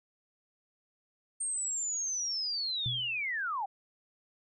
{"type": "linear sweep", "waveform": "sine", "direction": "down", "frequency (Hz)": [8690, 740], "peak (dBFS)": -31, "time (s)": [1.4, 3.66], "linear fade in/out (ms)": 10}
{"type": "tone with exponential decay", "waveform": "sine", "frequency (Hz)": 123.47, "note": "B2", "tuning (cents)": 0, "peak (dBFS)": -30, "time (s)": [2.86, 3.22], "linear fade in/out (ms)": 0, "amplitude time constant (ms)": 77}
{"effects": []}